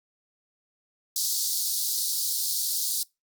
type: high-pass noise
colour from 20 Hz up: pink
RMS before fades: -27 dBFS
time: 1.16-3.03 s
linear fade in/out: 2 ms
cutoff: 4100 Hz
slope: 48 dB/octave
effects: noise-tail reverb RT60 0.2 s tail -23 dB re dry + Opus 48 kbps